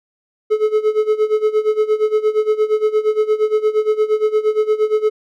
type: tone with tremolo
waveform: triangle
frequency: 429.6 Hz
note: A4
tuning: 41 cents flat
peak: -8 dBFS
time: 0.5-5.1 s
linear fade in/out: 20 ms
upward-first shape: sine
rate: 8.6 Hz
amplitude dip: 85%
effects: none